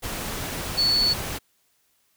sine tone in noise, 4435 Hz, C#8, in tune, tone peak -18 dBFS, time 0.77-1.14 s, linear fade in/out 20 ms, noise pink, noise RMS -31 dBFS, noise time 0.02-1.39 s, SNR +10 dB, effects white hiss -67 dBFS RMS until 2.16 s

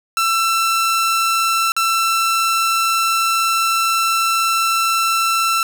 sawtooth tone with dropouts, 1339 Hz, E6, 27 cents sharp, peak -11 dBFS, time 0.17-5.63 s, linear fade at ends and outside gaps 1 ms, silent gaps 1.72-1.765 s, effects none

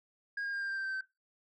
sine tone with pitch steps, 1633 / 1619.8 / 1606.8 / 1593.9 / 1581 / 1568.3 / 1555.7 / 1543.1 Hz, G#6 / G#6 / G6 / G6 / G6 / G6 / G6 / G6, -30 / -44 / +42 / +28 / +14 / 0 / -14 / -28 cents, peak -31 dBFS, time 0.37-1.01 s, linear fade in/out 5 ms, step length 80 ms, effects noise-tail reverb RT60 0.2 s tail -18 dB re dry + tanh soft clip ceiling -33 dBFS

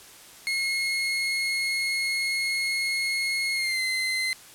30% pulse tone with pitch glide, 2161 to 2061 Hz, C#7 to C7, -45 to -27 cents, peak -22 dBFS, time 0.47-4.33 s, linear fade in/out 0 ms, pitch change -82 cents, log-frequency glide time 3.54-3.81 s, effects white hiss -48 dBFS RMS until 4.54 s + low-pass 12000 Hz 12 dB/octave

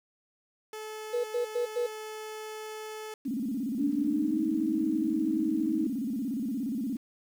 sawtooth tone, 432.4 Hz, A4, 30 cents flat, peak -34 dBFS, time 0.73-3.14 s, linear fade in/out 2 ms
sine tone bursts, 483.2 Hz, B4, 38 cents flat, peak -26 dBFS, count 4, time 1.13-1.867 s, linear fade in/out 10 ms, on 110 ms, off 99 ms
sine tone with vibrato, 246.9 Hz, B3, in tune, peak -29 dBFS, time 3.25-6.97 s, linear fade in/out 10 ms, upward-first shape square, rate 17 Hz, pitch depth 190 cents each way
sine tone with pitch glide, 288.4 to 314.5 Hz, D4 to D#4, -31 to +19 cents, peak -27 dBFS, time 3.79-5.87 s, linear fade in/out 5 ms, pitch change +150 cents, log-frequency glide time 3.94-4.42 s
effects 9-bit

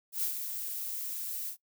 violet noise with ADSR envelope, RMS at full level -30 dBFS, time 0.12-1.57 s, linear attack 110 ms, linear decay 100 ms, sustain -7 dB, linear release 88 ms, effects noise-tail reverb RT60 0.1 s tail -20 dB re dry

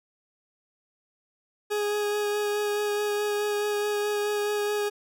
40% pulse tone with vibrato, 415.3 Hz, G#4, in tune, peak -24 dBFS, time 1.7-4.9 s, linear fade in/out 20 ms, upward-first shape sine, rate 4.7 Hz, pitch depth 12 cents each way, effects none

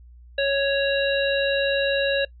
harmonic tone, 554.4 Hz, C#5, in tune, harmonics 1 / 3 / 5 / 7, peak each -21 / -26 / -28 / -29 dBFS, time 0.38-2.25 s, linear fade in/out 5 ms, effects noise-tail reverb RT60 0.1 s tail -22 dB re dry + added 60 Hz sine -44 dBFS peak until 2.4 s

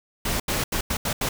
pink noise bursts at uneven times, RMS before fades -25 dBFS, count 6, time 0.25-0.4 / 0.48-0.64 / 0.72-0.81 / 0.9-0.97 / 1.05-1.13 / 1.21-1.29 s, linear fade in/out 5 ms, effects none

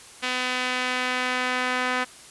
sawtooth tone with band-pass filter sweep, 252.3 Hz, B3, 37 cents sharp, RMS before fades -26 dBFS, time 0.22-2.05 s, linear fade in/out 20 ms, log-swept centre 2700 to 1700 Hz, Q 1.2, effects white hiss -46 dBFS RMS until 2.3 s + resampled to 24000 Hz

